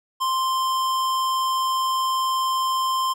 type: tone with hard clipping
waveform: sine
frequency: 1046.5 Hz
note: C6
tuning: in tune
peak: -22 dBFS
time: 0.2-3.14 s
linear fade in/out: 20 ms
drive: 18 dB
effects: none